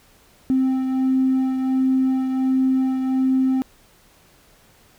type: beating tone pair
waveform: triangle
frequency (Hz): 261.6 / 263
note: C4 / C4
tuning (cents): 0 / +9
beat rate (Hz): 1.4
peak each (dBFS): -14 / -23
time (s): 0.5-3.62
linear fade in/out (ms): 0
effects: tanh soft clip ceiling -12 dBFS + pink hiss -54 dBFS RMS until 4.98 s